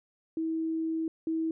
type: tone pair in turn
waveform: sine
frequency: 323 / 323 Hz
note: E4 / E4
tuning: -35 / -35 cents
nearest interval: unison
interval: 0 cents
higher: neither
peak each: -28 / -27 dBFS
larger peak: second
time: 0.37-1.08 / 1.27-1.51 s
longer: first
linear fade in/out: 2 ms
effects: none